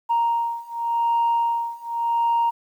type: beating tone pair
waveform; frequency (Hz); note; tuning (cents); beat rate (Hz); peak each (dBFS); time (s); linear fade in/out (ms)
sine; 932.3 / 933.18; A#5 / A#5; 0 / +2; 0.88; -22 / -21; 0.09-2.51; 20
effects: tanh soft clip ceiling -14 dBFS + 9-bit